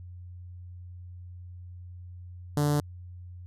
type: tone with notch filter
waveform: sawtooth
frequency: 146.83 Hz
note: D3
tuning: in tune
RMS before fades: -25 dBFS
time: 2.57-2.8 s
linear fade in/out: 2 ms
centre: 2400 Hz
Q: 0.72
effects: added 89 Hz sine -41 dBFS peak until 3.46 s + resampled to 32000 Hz